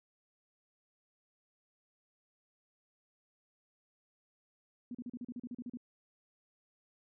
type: tone bursts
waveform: sine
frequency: 243.7 Hz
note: B3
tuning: 23 cents flat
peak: -39 dBFS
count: 12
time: 4.91-5.772 s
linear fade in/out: 2 ms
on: 37 ms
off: 38 ms
effects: none